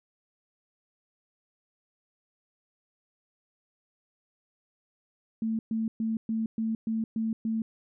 sine tone bursts, 223 Hz, A3, 23 cents sharp, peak -26 dBFS, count 8, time 5.42-7.62 s, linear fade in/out 2 ms, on 170 ms, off 120 ms, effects none

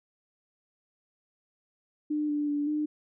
sine tone with pitch steps, 300 / 294.5 / 291.1 / 301.4 Hz, D4 / D4 / D4 / D4, +37 / +5 / -15 / +45 cents, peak -26 dBFS, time 2.1-2.86 s, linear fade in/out 10 ms, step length 190 ms, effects none

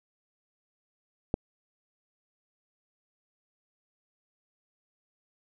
click, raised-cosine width 2 ms, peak -12 dBFS, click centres 1.341 s, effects none

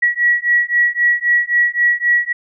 sine beating tone pair, 1923 / 1926.8 Hz, B6 / B6, -47 / -43 cents, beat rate 3.8 Hz, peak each -15 dBFS, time 0.02-2.33 s, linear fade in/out 10 ms, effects none

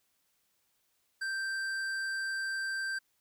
triangle tone with hard clipping, 1568 Hz, G6, in tune, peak -34 dBFS, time 1.21-2.99 s, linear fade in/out 10 ms, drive 14 dB, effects white hiss -75 dBFS RMS until 3.2 s

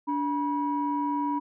sine tone pair together, 290 / 968 Hz, D4 / B5, -22 / -35 cents, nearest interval octave + major sixth, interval 2087 cents, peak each -27 dBFS, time 0.07-1.4 s, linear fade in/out 20 ms, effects tanh soft clip ceiling -18 dBFS

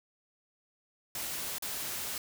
white noise with dropouts, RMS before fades -37 dBFS, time 1.15-2.18 s, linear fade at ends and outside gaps 2 ms, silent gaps 1.584-1.623 s, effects none

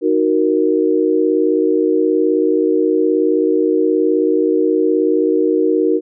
sine chord, D# minor, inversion none, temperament equal, 311.1 / 370 / 466.2 Hz, D#4 / F#4 / A#4, 0 / 0 / 0 cents, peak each -16 dBFS, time 0.01-6.01 s, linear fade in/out 50 ms, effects none

